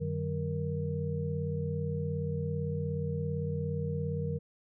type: tone cluster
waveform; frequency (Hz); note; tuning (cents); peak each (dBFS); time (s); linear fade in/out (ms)
sine; 93.7 / 152.2 / 189.6 / 468.6; F#2 / D#3 / F#3 / A#4; +22 / -38 / +43 / +9; -37 / -33 / -40 / -37; 0-4.39; 20
effects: none